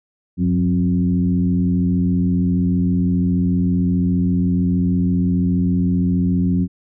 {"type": "tone with frequency modulation", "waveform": "sine", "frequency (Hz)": 180.3, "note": "F#3", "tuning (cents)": -45, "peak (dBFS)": -14, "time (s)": [0.37, 6.68], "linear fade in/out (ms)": 50, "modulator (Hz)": 86.4, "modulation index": 0.97, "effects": []}